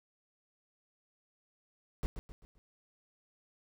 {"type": "noise with echo", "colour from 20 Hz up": "brown", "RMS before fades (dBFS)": -32, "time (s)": [2.03, 2.06], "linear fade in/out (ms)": 0, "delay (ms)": 130, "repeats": 4, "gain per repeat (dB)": -8, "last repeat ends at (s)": 2.58, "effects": []}